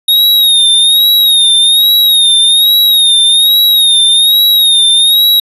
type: tone with vibrato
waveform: square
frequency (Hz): 3729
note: A#7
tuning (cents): 0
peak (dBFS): -5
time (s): 0.08-5.4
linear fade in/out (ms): 5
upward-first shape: sine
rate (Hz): 1.2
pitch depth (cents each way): 69
effects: resampled to 32000 Hz